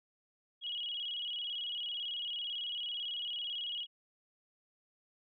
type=tone with vibrato; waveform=sine; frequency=3100 Hz; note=G7; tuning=20 cents flat; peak=-36 dBFS; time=0.61-3.87 s; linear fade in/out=50 ms; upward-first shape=square; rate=18 Hz; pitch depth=100 cents each way; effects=none